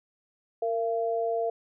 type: tone pair together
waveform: sine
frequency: 460.4 / 680 Hz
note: A#4 / F5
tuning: -22 / -46 cents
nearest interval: perfect fifth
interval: 676 cents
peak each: -28 dBFS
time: 0.62-1.5 s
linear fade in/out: 5 ms
effects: none